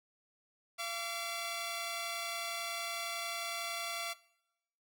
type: tone pair together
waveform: 10% pulse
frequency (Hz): 683.2 / 1149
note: F5 / D6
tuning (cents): -38 / -38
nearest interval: major sixth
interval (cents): 900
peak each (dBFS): -30 / -32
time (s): 0.78-4.14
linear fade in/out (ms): 20
effects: noise-tail reverb RT60 0.9 s tail -22 dB re dry + AAC 64 kbps